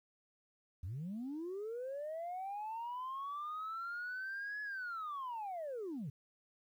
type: linear two-way sweep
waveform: sine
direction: up then down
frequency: 77.78 to 1705 to 120.1 Hz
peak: -38 dBFS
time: 0.83-6.1 s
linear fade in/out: 5 ms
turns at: 4.62 s
effects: tanh soft clip ceiling -37 dBFS + 12-bit